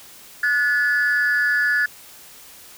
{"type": "tone pair together", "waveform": "sine", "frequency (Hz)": [1457.7, 1719], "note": ["F#6", "A6"], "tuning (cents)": [-26, -41], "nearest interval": "minor third", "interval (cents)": 285, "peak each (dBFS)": [-19, -16], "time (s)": [0.43, 1.86], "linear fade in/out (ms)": 5, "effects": ["tanh soft clip ceiling -13 dBFS", "white hiss -44 dBFS RMS until 2.77 s"]}